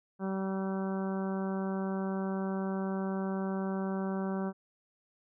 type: harmonic tone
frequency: 192 Hz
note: G3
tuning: 36 cents flat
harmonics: 1 / 2 / 3 / 4 / 5 / 6 / 7 / 8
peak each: -32 / -38 / -42 / -44 / -46 / -48 / -49 / -50 dBFS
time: 0.19-4.53 s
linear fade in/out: 50 ms
effects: none